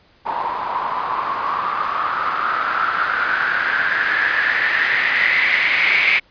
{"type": "noise with low-pass filter sweep", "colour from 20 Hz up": "blue", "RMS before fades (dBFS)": -19, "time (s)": [0.25, 6.2], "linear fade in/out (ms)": 20, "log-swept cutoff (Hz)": [920, 2300], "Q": 7.4, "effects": ["pink hiss -54 dBFS RMS until 6.3 s", "resampled to 11025 Hz"]}